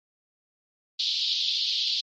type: band-pass noise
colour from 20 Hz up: pink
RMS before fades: -27 dBFS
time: 0.99-2.01 s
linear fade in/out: 10 ms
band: 3300 to 4700 Hz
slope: 48 dB/octave
effects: MP3 32 kbps